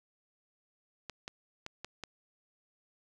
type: clicks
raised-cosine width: 0.2 ms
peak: -23 dBFS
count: 5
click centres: 1.097 / 1.279 / 1.664 / 1.846 / 2.037 s
effects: none